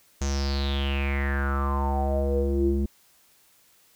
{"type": "tone with low-pass filter sweep", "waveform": "square", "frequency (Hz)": 69.3, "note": "C#2", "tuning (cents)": 0, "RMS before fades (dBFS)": -25, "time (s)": [0.21, 2.86], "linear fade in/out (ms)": 5, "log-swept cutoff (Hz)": [6600, 270], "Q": 8, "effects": ["white hiss -60 dBFS RMS until 3.95 s"]}